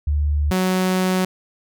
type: tone pair in turn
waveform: sine / sawtooth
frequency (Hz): 73.6 / 185.46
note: D2 / F#3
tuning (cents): +4 / +4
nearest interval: octave + major third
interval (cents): 1600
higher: second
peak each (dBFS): -16 / -13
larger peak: second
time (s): 0.07-0.51 / 0.51-1.25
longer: second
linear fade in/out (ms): 5
effects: none